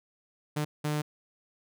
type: tone bursts at uneven times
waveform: sawtooth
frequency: 150 Hz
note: D3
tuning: 37 cents sharp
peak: -24 dBFS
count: 2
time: 0.56-0.65 / 0.84-1.02 s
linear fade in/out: 10 ms
effects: none